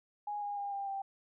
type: tone with pitch steps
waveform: sine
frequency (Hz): 828 / 817.1 / 806.3 / 795.6 / 785.1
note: G#5 / G#5 / G5 / G5 / G5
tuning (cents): -5 / -28 / +49 / +25 / +2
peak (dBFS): -35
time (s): 0.27-1.02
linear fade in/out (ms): 5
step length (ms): 150
effects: none